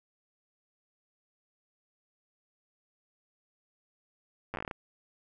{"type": "slowing click train", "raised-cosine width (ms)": 0.5, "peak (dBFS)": -21, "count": 10, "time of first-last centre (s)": [4.54, 4.712], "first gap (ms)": 9, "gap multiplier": 1.18, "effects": []}